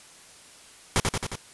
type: noise with echo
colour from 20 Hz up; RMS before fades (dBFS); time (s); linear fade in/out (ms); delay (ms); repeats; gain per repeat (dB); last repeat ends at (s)
pink; -21; 0.96-1; 0; 89; 4; -3; 1.356
effects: white hiss -50 dBFS RMS until 1.53 s + resampled to 24000 Hz